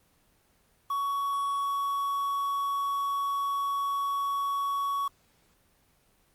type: tone with quantisation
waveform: triangle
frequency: 1120 Hz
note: C#6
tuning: 18 cents sharp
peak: -25 dBFS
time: 0.9-5.08 s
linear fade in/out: 5 ms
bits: 8
effects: pink hiss -66 dBFS RMS until 6.34 s + Opus 24 kbps